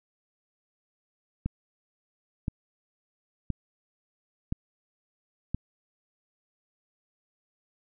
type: click train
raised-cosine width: 5 ms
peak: -16 dBFS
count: 5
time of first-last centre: 1.46-5.546 s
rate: 0.979 Hz
effects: none